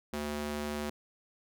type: tone with high-pass filter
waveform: square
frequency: 74 Hz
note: D2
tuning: 14 cents sharp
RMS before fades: -36 dBFS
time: 0.13-0.9 s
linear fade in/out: 5 ms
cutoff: 210 Hz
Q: 0.87
effects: none